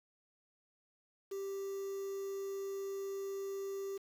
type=tone with quantisation; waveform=triangle; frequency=392 Hz; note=G4; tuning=in tune; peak=-36 dBFS; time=1.31-3.98 s; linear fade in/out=10 ms; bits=9; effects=none